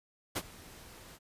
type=noise with ADSR envelope; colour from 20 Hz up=pink; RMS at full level=-32 dBFS; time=0.35-1.19 s; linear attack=16 ms; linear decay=50 ms; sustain=-20 dB; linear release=36 ms; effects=resampled to 32000 Hz